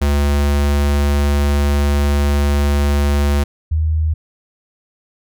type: tone pair in turn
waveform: square / sine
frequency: 71.8 / 78.69 Hz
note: D2 / D#2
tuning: -39 / +20 cents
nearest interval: major second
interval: 159 cents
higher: second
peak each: -13 dBFS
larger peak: neither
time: 0.01-3.44 / 3.71-4.14 s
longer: first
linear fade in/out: 10 ms
effects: none